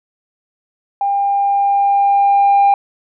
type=tone with level ramp; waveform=sine; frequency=800 Hz; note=G5; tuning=35 cents sharp; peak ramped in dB=-13 to -5 dBFS; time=1.01-2.74 s; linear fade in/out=2 ms; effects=tanh soft clip ceiling -6 dBFS